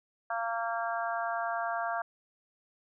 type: harmonic tone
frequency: 230 Hz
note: A#3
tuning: 23 cents flat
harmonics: 3 / 4 / 5 / 6 / 7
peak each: -33 / -38 / -38 / -38 / -39 dBFS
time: 0.3-2.02 s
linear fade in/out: 5 ms
effects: none

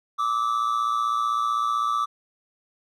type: tone pair together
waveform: triangle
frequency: 1168 / 1283.8 Hz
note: D6 / E6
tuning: -10 / -46 cents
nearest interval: major second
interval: 164 cents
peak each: -21 / -25 dBFS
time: 0.18-2.06 s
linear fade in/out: 20 ms
effects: none

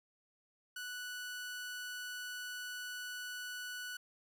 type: tone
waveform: sawtooth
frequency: 1480 Hz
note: F#6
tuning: in tune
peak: -38 dBFS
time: 0.76-3.97 s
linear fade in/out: 5 ms
effects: none

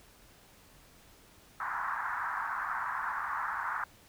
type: band-pass noise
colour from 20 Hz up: pink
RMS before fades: -35 dBFS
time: 1.6-3.84 s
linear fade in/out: 2 ms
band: 890 to 1700 Hz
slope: 48 dB/octave
effects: pink hiss -59 dBFS RMS until 4.08 s

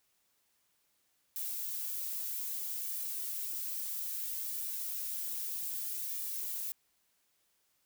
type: noise with flanger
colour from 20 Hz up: violet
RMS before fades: -38 dBFS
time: 1.36-6.72 s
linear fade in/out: 0 ms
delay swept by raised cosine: 1.7 to 3.2 ms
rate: 0.62 Hz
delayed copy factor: +0.5
effects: white hiss -75 dBFS RMS until 7.85 s

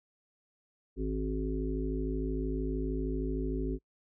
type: harmonic tone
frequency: 53.1 Hz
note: G#1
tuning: 39 cents sharp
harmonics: 1 / 3 / 5 / 7 / 8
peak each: -33 / -41 / -36 / -37 / -42 dBFS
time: 0.96-3.79 s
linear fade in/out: 50 ms
effects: noise-tail reverb RT60 0.1 s tail -26 dB re dry

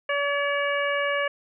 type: harmonic tone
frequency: 570 Hz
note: C#5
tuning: 48 cents sharp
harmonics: 1 / 2 / 3 / 4 / 5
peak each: -26 / -30 / -28 / -31 / -34 dBFS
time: 0.09-1.28 s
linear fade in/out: 5 ms
effects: none

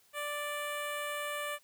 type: tone with notch filter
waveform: 10% pulse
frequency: 587.3 Hz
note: D5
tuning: in tune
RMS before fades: -37 dBFS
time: 0.13-1.59 s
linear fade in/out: 50 ms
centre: 4600 Hz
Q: 1
effects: white hiss -66 dBFS RMS until 1.63 s

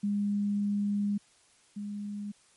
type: tone pair in turn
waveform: sine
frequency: 203.9 / 205.3 Hz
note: G#3 / G#3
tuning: -32 / -20 cents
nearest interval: unison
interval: 12 cents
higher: second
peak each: -26 / -34 dBFS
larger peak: first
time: 0.03-1.18 / 1.76-2.32 s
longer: first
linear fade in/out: 10 ms
effects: white hiss -63 dBFS RMS until 2.56 s + MP3 48 kbps

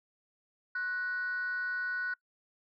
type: tone with frequency modulation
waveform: sine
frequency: 1480 Hz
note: F#6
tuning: in tune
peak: -30 dBFS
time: 0.75-2.14 s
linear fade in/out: 5 ms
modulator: 405 Hz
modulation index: 0.26
effects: noise-tail reverb RT60 0.1 s tail -24 dB re dry + tanh soft clip ceiling -28 dBFS

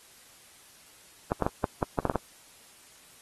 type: clicks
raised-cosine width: 1 ms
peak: -11 dBFS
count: 9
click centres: 1.319 / 1.423 / 1.465 / 1.642 / 1.828 / 1.988 / 2.053 / 2.098 / 2.157 s
effects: white hiss -55 dBFS RMS until 3.21 s + AAC 32 kbps

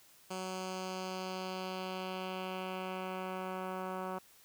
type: tone with low-pass filter sweep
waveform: 10% pulse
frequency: 186.4 Hz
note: F#3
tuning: 13 cents sharp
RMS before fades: -40 dBFS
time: 0.3-4.19 s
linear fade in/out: 10 ms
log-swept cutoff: 8000 to 1400 Hz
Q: 1.5
effects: white hiss -62 dBFS RMS until 4.44 s

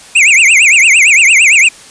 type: tone with vibrato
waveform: square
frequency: 2402 Hz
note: D7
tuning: 38 cents sharp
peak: -4 dBFS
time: 0.15-1.69 s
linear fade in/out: 10 ms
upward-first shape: triangle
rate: 8.8 Hz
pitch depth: 290 cents each way
effects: white hiss -35 dBFS RMS until 1.9 s + resampled to 22050 Hz

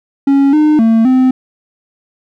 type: tone with pitch steps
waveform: triangle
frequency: 276.8 / 304.2 / 225.3 / 257.8 Hz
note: C#4 / D#4 / A3 / C4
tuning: -2 / -39 / +41 / -26 cents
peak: -4 dBFS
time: 0.27-1.31 s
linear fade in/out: 5 ms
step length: 260 ms
effects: none

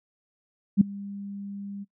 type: tone with ADSR envelope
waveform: sine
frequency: 200.1 Hz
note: G3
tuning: 36 cents sharp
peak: -10 dBFS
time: 0.77-1.85 s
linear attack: 40 ms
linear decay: 5 ms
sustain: -24 dB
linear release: 26 ms
effects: noise-tail reverb RT60 0.1 s tail -22 dB re dry

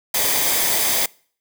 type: noise with comb filter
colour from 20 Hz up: white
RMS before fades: -19 dBFS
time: 0.14-1.06 s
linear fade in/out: 5 ms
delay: 0.72 ms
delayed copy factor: -0.5
effects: noise-tail reverb RT60 0.5 s tail -25 dB re dry

